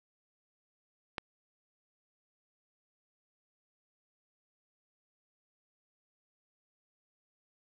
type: click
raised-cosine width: 0.3 ms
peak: -18 dBFS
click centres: 1.182 s
effects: none